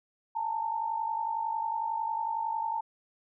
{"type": "tone pair together", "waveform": "sine", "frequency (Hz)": [857, 908], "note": ["A5", "A#5"], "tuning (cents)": [-46, -46], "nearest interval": "minor second", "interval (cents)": 100, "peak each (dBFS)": [-35, -30], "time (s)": [0.35, 2.81], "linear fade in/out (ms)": 10, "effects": []}